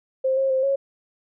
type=tone with pitch steps; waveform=sine; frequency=526 / 537 / 525 / 549 Hz; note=C5 / C5 / C5 / C#5; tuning=+9 / +45 / +6 / -17 cents; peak=-18 dBFS; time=0.24-0.76 s; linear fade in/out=10 ms; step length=130 ms; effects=none

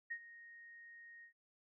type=tone with ADSR envelope; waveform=sine; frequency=1864.7 Hz; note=A#6; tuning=in tune; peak=-38 dBFS; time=0.1-1.33 s; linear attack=15 ms; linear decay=68 ms; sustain=-16 dB; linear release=96 ms; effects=none

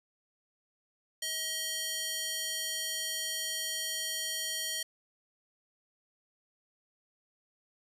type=tone with high-pass filter; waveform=square; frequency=634 Hz; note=D#5; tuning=32 cents sharp; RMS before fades=-35 dBFS; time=1.22-4.83 s; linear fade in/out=5 ms; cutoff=3200 Hz; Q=0.86; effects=resampled to 32000 Hz

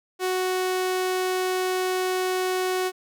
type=tone; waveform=sawtooth; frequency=370 Hz; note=F#4; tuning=in tune; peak=-19 dBFS; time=0.19-2.92 s; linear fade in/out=50 ms; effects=none

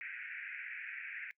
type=band-pass noise; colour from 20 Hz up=white; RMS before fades=-45 dBFS; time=0.01-1.31 s; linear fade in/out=0 ms; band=1500 to 2500 Hz; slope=96 dB/octave; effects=noise-tail reverb RT60 0.1 s tail -22 dB re dry

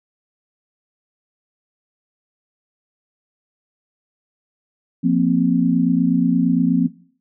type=chord; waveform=sine; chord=F suspended fourth; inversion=none; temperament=equal; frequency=174.61 / 233.1 / 261.6 Hz; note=F3 / Bb3 / C4; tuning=0 / 0 / 0 cents; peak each=-18 / -19 / -17 dBFS; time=5.03-6.88 s; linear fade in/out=20 ms; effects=noise-tail reverb RT60 0.5 s tail -19 dB re dry

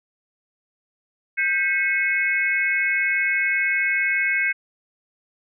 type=tone cluster; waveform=sine; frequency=1575 / 1976 / 2187 / 2540 Hz; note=G6 / B6 / C#7 / D#7; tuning=+8 / 0 / -24 / +35 cents; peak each=-23 / -30 / -21 / -30 dBFS; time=1.37-4.53 s; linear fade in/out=20 ms; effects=none

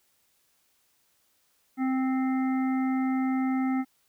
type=harmonic tone; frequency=261.6 Hz; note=C4; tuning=in tune; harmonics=1 / 3 / 5 / 7 / 8; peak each=-24 / -35 / -40 / -47 / -42 dBFS; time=1.77-3.85 s; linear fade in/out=50 ms; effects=white hiss -69 dBFS RMS until 4.08 s

